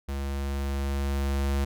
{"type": "tone with level ramp", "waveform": "square", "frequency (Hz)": 69.3, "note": "C#2", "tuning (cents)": 0, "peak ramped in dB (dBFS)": [-30, -24], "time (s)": [0.08, 1.65], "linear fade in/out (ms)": 10, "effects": []}